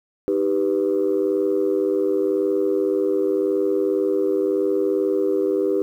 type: chord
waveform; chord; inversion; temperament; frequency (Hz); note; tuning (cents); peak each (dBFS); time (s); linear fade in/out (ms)
sine; Eb augmented; none; equal; 311.1 / 392 / 493.9; Eb4 / G4 / B4; 0 / 0 / 0; -23 / -19 / -23; 0.28-5.82; 0
effects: tanh soft clip ceiling -11 dBFS + 9-bit